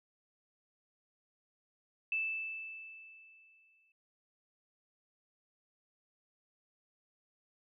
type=tone with exponential decay; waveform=sine; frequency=2637 Hz; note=E7; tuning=in tune; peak=-30 dBFS; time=2.12-3.92 s; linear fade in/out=2 ms; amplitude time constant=390 ms; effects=none